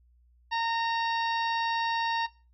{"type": "harmonic tone with a mistuned harmonic", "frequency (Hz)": 919, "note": "A#5", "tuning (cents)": -25, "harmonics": [1, 2, 3, 4, 5, 6], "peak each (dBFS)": [-28, -34, -38, -40, -42, -44], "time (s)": [0.51, 2.27], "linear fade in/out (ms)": 20, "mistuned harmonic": 4, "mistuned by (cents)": 51, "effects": ["noise-tail reverb RT60 0.3 s tail -17 dB re dry", "added 60 Hz sine -59 dBFS peak until 2.53 s"]}